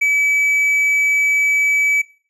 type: tone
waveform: triangle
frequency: 2292 Hz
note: D7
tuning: 43 cents flat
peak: -11 dBFS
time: 0.01-2.02 s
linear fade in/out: 10 ms
effects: noise-tail reverb RT60 0.4 s tail -19 dB re dry + resampled to 32000 Hz